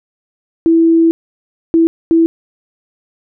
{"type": "tone bursts at uneven times", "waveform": "sine", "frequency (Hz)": 329.6, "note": "E4", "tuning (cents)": 0, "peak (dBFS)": -6, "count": 3, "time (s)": [[0.66, 1.11], [1.74, 1.87], [2.11, 2.26]], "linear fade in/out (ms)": 0, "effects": []}